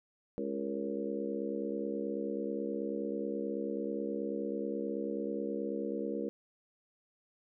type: harmonic tone with a mistuned harmonic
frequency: 69.3 Hz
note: C#2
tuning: in tune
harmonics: 3 / 4 / 5 / 6 / 7 / 8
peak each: -40 / -40 / -40 / -45 / -38 / -44 dBFS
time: 0.38-6.29 s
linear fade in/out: 0 ms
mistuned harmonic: 7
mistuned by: -49 cents
effects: none